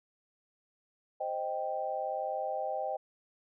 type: chord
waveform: sine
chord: C minor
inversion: none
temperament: equal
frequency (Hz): 523.3 / 622.3 / 784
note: C5 / Eb5 / G5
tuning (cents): 0 / 0 / 0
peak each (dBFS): -38 / -36 / -35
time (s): 1.2-2.97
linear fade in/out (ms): 10
effects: none